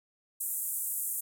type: band-pass noise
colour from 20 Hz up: white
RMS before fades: -34 dBFS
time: 0.4-1.21 s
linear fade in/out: 10 ms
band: 7800 to 15000 Hz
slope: 48 dB/octave
effects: none